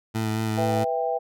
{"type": "tone with vibrato", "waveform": "20% pulse", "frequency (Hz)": 110, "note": "A2", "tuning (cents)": 0, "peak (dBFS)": -19, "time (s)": [0.14, 0.85], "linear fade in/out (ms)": 20, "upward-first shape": "sine", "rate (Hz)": 4.5, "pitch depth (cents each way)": 19}
{"type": "chord", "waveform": "sine", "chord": "E minor", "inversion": "second", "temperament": "just", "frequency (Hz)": [494.4, 659.3, 791.1], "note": ["B4", "E5", "G5"], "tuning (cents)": [2, 0, 16], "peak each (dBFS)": -27, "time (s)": [0.57, 1.19], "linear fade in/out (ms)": 20}
{"effects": []}